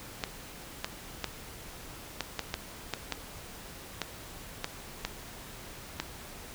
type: clicks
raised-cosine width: 0.2 ms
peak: -13 dBFS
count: 12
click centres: 0.238 / 0.845 / 1.243 / 2.207 / 2.393 / 2.541 / 2.937 / 3.123 / 4.017 / 4.644 / 5.05 / 6 s
effects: pink hiss -46 dBFS RMS until 6.54 s